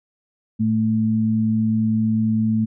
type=tone pair together; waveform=sine; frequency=111.15 / 220 Hz; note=A2 / A3; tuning=+18 / 0 cents; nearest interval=octave; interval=1182 cents; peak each=-23 / -17 dBFS; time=0.59-2.66 s; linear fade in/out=20 ms; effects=none